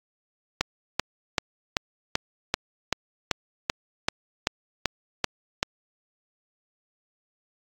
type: click train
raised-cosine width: 0.2 ms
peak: -4 dBFS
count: 14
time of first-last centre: 0.61-5.629 s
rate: 2.59 Hz
effects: AAC 64 kbps